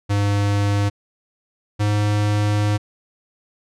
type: tone pair in turn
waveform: square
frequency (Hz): 101.5 / 104.17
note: G#2 / G#2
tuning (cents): -39 / +6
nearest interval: unison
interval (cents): 45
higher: second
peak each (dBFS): -17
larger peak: neither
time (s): 0.09-0.9 / 1.79-2.78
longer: second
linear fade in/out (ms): 20
effects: low-pass 8000 Hz 12 dB/octave